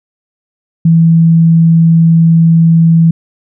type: tone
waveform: sine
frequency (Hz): 164.81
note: E3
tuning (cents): 0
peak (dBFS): -3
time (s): 0.85-3.11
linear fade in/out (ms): 5
effects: none